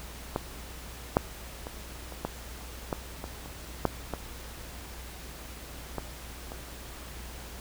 clicks, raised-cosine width 1 ms, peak -13 / -6 / -22 / -28 / -15 / -14 / -22 / -29 / -9 / -17 / -18 / -25 dBFS, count 12, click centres 0.361 / 1.169 / 1.669 / 2.123 / 2.25 / 2.928 / 3.241 / 3.459 / 3.853 / 4.137 / 5.983 / 6.519 s, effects added 60 Hz sine -44 dBFS peak until 7.6 s + pink hiss -45 dBFS RMS until 7.6 s

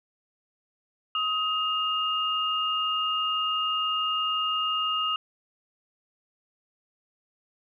sine tone pair together, 1260.2 / 2829 Hz, D#6 / F7, +22 / +22 cents, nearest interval octave + major second, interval 1400 cents, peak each -27 dBFS, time 1.15-5.16 s, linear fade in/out 2 ms, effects none

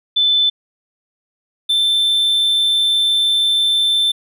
sine / triangle tone pair in turn, 3520 / 3547 Hz, A7 / A7, 0 / +13 cents, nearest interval unison, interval 13 cents, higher second, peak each -11 dBFS, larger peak neither, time 0.16-0.5 / 1.69-4.12 s, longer second, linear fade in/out 10 ms, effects none

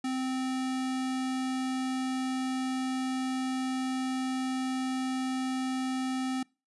square tone, 259.8 Hz, C4, 12 cents flat, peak -30 dBFS, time 0.04-6.43 s, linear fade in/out 5 ms, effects noise-tail reverb RT60 0.3 s tail -25 dB re dry + resampled to 24000 Hz

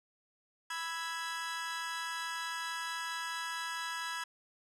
sawtooth chord, E major, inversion second, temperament equal, 987.8 / 1318.5 / 1661.2 Hz, B5 / E6 / G#6, 0 / 0 / 0 cents, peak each -37 / -39 / -36 dBFS, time 0.7-4.24 s, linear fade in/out 5 ms, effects low-pass 9000 Hz 12 dB/octave

